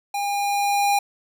square tone with level ramp, 809 Hz, G#5, 46 cents flat, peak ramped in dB -24 to -17 dBFS, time 0.14-0.99 s, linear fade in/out 5 ms, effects none

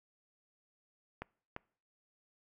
clicks, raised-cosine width 0.5 ms, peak -25 dBFS, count 2, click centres 1.22 / 1.564 s, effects noise-tail reverb RT60 0.5 s tail -25 dB re dry

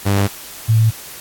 sawtooth / sine tone pair in turn, 99.8 / 111.47 Hz, G2 / A2, +32 / +23 cents, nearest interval major second, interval 191 cents, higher second, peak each -9 dBFS, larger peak neither, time 0.05-0.28 / 0.68-0.91 s, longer neither, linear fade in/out 20 ms, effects white hiss -34 dBFS RMS until 1.2 s + AAC 64 kbps

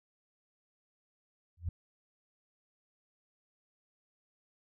sine tone with exponential growth, 85.2 Hz, F2, 42 cents flat, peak -27 dBFS, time 1.57-1.69 s, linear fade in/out 5 ms, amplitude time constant 25 ms, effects none

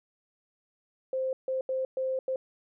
sine tone bursts at uneven times, 523 Hz, C5, 1 cent flat, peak -27 dBFS, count 5, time 1.13-1.33 / 1.48-1.61 / 1.69-1.85 / 1.97-2.19 / 2.28-2.36 s, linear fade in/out 2 ms, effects none

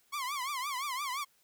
sawtooth tone with vibrato, 1085 Hz, C#6, 37 cents flat, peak -30 dBFS, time 0.12-1.25 s, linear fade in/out 20 ms, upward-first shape triangle, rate 5.8 Hz, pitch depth 190 cents each way, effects white hiss -69 dBFS RMS until 1.43 s

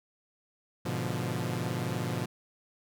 sawtooth chord, G# diminished seventh, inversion none, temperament equal, 103.83 / 123.47 / 146.83 / 174.61 Hz, G#2 / B2 / D3 / F3, 0 / 0 / 0 / 0 cents, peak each -34 / -30 / -34 / -32 dBFS, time 0.85-2.26 s, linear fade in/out 10 ms, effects none

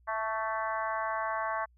harmonic tone with a mistuned harmonic, 220 Hz, A3, in tune, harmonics 3 / 4 / 5 / 6 / 7 / 8 / 9, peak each -36 / -36 / -34 / -45 / -39 / -42 / -45 dBFS, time 0.07-1.66 s, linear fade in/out 20 ms, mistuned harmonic 5, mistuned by +23 cents, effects added 60 Hz sine -60 dBFS peak until 1.77 s

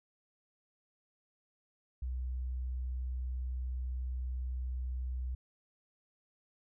sine tone, 63 Hz, B1, 35 cents sharp, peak -34 dBFS, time 2.02-5.35 s, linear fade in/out 5 ms, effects none

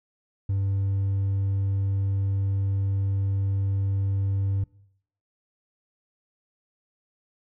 sine tone with hard clipping, 98 Hz, G2, in tune, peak -23 dBFS, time 0.49-4.64 s, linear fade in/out 5 ms, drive 2 dB, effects noise-tail reverb RT60 0.7 s tail -22 dB re dry

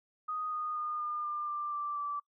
sine tone with pitch steps, 1244.5 / 1232.3 / 1220.3 / 1208.4 / 1196.6 / 1184.9 / 1173.3 / 1161.8 Hz, D#6 / D#6 / D#6 / D6 / D6 / D6 / D6 / D6, 0 / -17 / -34 / +49 / +32 / +15 / -2 / -19 cents, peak -33 dBFS, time 0.28-2.2 s, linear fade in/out 10 ms, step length 240 ms, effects noise-tail reverb RT60 0.1 s tail -24 dB re dry

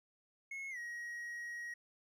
triangle tone with pitch glide, 2177 to 1895.2 Hz, C#7 to A#6, -32 to +28 cents, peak -40 dBFS, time 0.51-1.74 s, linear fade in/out 5 ms, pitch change -240 cents, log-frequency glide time 0.7-0.78 s, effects none

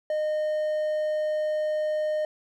triangle tone, 613 Hz, D#5, 26 cents flat, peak -22 dBFS, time 0.1-2.25 s, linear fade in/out 2 ms, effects none

